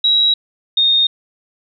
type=tone pair in turn; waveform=sine; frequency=3862 / 3687 Hz; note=B7 / A#7; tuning=-39 / -20 cents; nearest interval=minor second; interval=81 cents; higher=first; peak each=-10 dBFS; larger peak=neither; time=0.04-0.34 / 0.77-1.07 s; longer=neither; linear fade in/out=5 ms; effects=none